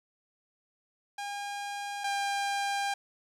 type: tone pair in turn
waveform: sawtooth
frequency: 810 / 800.7 Hz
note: G#5 / G5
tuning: -43 / +37 cents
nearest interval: unison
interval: 20 cents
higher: first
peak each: -31 / -25 dBFS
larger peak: second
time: 1.18-2.04 / 2.04-2.94 s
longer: second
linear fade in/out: 5 ms
effects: low-pass 9000 Hz 12 dB/octave + 11-bit